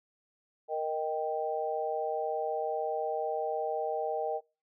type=chord; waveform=sine; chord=Eb major; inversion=second; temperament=equal; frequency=466.2 / 622.3 / 784 Hz; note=Bb4 / Eb5 / G5; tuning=0 / 0 / 0 cents; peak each=-34 dBFS; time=0.68-4.41 s; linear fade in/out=50 ms; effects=noise-tail reverb RT60 0.3 s tail -24 dB re dry